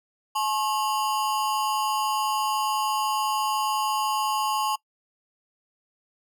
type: ring-modulated tone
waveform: square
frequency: 968 Hz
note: B5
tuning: 35 cents flat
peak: -21 dBFS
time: 0.35-4.76 s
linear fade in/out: 10 ms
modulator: 113 Hz
effects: noise-tail reverb RT60 0.1 s tail -23 dB re dry